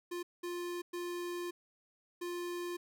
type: tone bursts at uneven times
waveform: square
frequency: 350.6 Hz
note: F4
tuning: 7 cents sharp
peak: -38 dBFS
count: 4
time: 0.11-0.23 / 0.43-0.82 / 0.93-1.51 / 2.21-2.77 s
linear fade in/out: 10 ms
effects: none